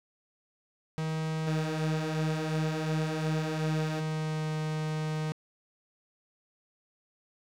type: tone with pitch glide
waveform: 45% pulse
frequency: 158.2 to 155.3 Hz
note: D#3 to D#3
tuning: +29 to -3 cents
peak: -30 dBFS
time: 0.98-5.32 s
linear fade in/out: 0 ms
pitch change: -32 cents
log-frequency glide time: 3.42-4.51 s
type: tone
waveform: 15% pulse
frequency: 155.4 Hz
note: D#3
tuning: 2 cents flat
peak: -27 dBFS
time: 1.46-4.01 s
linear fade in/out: 20 ms
effects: low-pass 7000 Hz 12 dB/octave + 9-bit